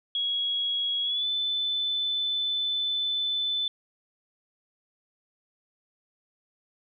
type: tone with pitch glide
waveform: sine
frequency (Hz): 3322 to 3513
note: G#7 to A7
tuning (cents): 0 to -3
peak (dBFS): -25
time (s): 0.15-3.68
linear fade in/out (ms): 2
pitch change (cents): +97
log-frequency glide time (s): 1.03-1.28
effects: none